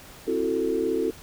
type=chord; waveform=sine; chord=F# half-diminished seventh; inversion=second; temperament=just; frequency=266.4 / 333 / 370 / 444 Hz; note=C4 / E4 / F#4 / A4; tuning=+31 / +18 / 0 / +16 cents; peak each=-31 / -28 / -28 / -26 dBFS; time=0.27-1.11 s; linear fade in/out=10 ms; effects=pink hiss -46 dBFS RMS until 1.22 s

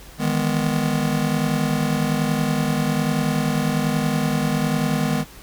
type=chord; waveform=square; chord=E major seventh; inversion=third; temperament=just; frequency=154.51 / 164.81 / 206 / 247.2 Hz; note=D#3 / E3 / G#3 / B3; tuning=-12 / 0 / -14 / +2 cents; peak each=-24 / -29 / -25 / -25 dBFS; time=0.18-5.25 s; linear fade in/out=50 ms; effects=added 50 Hz sine -44 dBFS peak until 5.42 s + pink hiss -44 dBFS RMS until 5.42 s

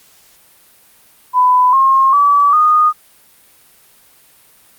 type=tone with pitch steps; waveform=sine; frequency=1000 / 1071.8 / 1148.7 / 1231.1 Hz; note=B5 / C6 / D6 / D#6; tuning=+21 / +41 / -39 / -19 cents; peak=-7 dBFS; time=1.33-2.93 s; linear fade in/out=50 ms; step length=400 ms; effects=white hiss -48 dBFS RMS until 4.78 s + Opus 48 kbps

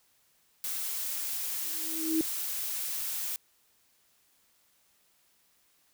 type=noise; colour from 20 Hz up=blue; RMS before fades=-34 dBFS; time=0.64-3.36 s; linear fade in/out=0 ms
type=tone with exponential growth; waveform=sine; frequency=320 Hz; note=D#4; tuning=49 cents sharp; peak=-22 dBFS; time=1.61-2.21 s; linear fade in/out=1 ms; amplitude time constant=130 ms
effects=white hiss -68 dBFS RMS until 5.93 s

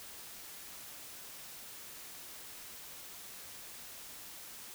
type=silence; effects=white hiss -49 dBFS RMS until 4.74 s

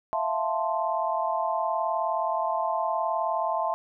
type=chord; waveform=sine; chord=F major seventh; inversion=third; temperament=equal; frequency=659.3 / 698.5 / 880 / 1046.5 Hz; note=E5 / F5 / A5 / C6; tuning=0 / 0 / 0 / 0 cents; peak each=-29 / -32 / -29 / -30 dBFS; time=0.13-3.74 s; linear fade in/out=0 ms; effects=none

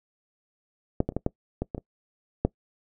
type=clicks; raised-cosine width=2 ms; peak=-8 / -14 / -30 / -13 / -10 / -14 / -17 / -21 / -7 dBFS; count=9; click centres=1.004 / 1.09 / 1.122 / 1.166 / 1.264 / 1.62 / 1.748 / 1.78 / 2.45 s; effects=noise-tail reverb RT60 0.1 s tail -22 dB re dry

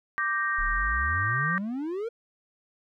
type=chord; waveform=sine; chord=G minor; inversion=second; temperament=equal; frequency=1174.7 / 1568 / 1864.7 Hz; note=D6 / G6 / Bb6; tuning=0 / 0 / 0 cents; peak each=-29 dBFS; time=0.18-1.58 s; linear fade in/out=0 ms
type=exponential sweep; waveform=triangle; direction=up; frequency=30.87 to 479.3 Hz; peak=-27 dBFS; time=0.58-2.09 s; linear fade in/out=10 ms
effects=none

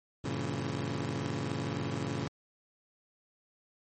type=chord; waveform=20% pulse; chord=G diminished seventh; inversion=none; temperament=just; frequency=98 / 117.6 / 141.12 / 169.34 Hz; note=G2 / Bb2 / Db3 / Fb3; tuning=0 / +16 / +31 / +47 cents; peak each=-35 / -33 / -31 / -36 dBFS; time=0.24-2.28 s; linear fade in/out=5 ms; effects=MP3 32 kbps

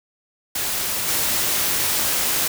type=noise with level steps; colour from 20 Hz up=white; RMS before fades=-24 / -21 dBFS; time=0.55-2.48 s; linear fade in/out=5 ms; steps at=1.07 s; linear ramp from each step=20 ms; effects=none

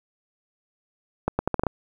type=accelerating click train; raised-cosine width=1 ms; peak=-8 dBFS; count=7; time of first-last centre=1.28-1.667 s; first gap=110 ms; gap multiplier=0.78; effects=8-bit

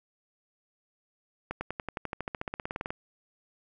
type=accelerating click train; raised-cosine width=0.5 ms; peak=-18 dBFS; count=21; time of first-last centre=1.51-2.905 s; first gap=100 ms; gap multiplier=0.96; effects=none

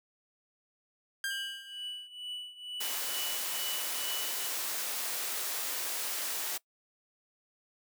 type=tone with exponential decay; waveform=sawtooth; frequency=1597 Hz; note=G6; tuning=32 cents sharp; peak=-27 dBFS; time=1.24-2.07 s; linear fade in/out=1 ms; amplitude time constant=180 ms
type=tone with tremolo; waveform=triangle; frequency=2960 Hz; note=F#7; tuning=in tune; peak=-34 dBFS; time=1.3-4.48 s; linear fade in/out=10 ms; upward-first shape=triangle; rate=2.2 Hz; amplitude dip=85%
type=noise; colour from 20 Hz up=white; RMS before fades=-35 dBFS; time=2.8-6.58 s; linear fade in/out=10 ms
effects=noise-tail reverb RT60 0.1 s tail -22 dB re dry + high-pass 400 Hz 12 dB/octave

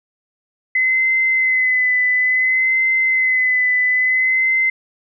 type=tone with vibrato; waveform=sine; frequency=2033 Hz; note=B6; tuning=50 cents sharp; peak=-13 dBFS; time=0.75-4.7 s; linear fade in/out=5 ms; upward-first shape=sine; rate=0.58 Hz; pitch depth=29 cents each way; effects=none

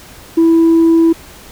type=tone; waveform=sine; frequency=329.6 Hz; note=E4; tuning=in tune; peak=-4 dBFS; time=0.37-1.13 s; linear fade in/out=10 ms; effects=tanh soft clip ceiling -4 dBFS + pink hiss -37 dBFS RMS until 1.51 s

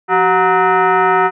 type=tone with frequency modulation; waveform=sine; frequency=174.61 Hz; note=F3; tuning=in tune; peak=-9 dBFS; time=0.08-1.31 s; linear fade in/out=50 ms; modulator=554 Hz; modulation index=2.6; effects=none

